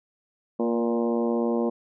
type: harmonic tone with a mistuned harmonic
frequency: 116.8 Hz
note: A#2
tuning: 4 cents sharp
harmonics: 2 / 3 / 4 / 5 / 6 / 7 / 8 / 9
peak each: -25 / -28 / -28 / -32 / -38 / -39 / -40 / -41 dBFS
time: 0.59-1.7 s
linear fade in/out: 10 ms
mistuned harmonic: 4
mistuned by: +26 cents
effects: none